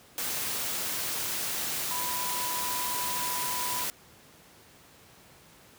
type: tone in noise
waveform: sine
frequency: 987.8 Hz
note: B5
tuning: in tune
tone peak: -34 dBFS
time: 1.91-3.84 s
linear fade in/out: 0 ms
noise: white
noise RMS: -32 dBFS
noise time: 0.18-3.9 s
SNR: -5 dB
effects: pink hiss -55 dBFS RMS until 5.78 s + high-pass 80 Hz 12 dB/octave